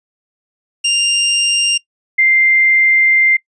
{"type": "tone pair in turn", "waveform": ["sawtooth", "sine"], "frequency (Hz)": [2794, 2093], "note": ["F7", "C7"], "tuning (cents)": [0, 0], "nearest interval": "perfect fourth", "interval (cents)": 500, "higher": "first", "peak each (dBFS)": -8, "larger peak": "neither", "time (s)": [[0.84, 1.78], [2.18, 3.37]], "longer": "second", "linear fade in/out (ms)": 10, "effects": ["noise-tail reverb RT60 0.1 s tail -22 dB re dry", "resampled to 22050 Hz"]}